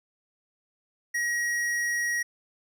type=tone with hard clipping; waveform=triangle; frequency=1900 Hz; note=A#6; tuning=33 cents sharp; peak=-27 dBFS; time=1.14-2.23 s; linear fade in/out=10 ms; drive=15 dB; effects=none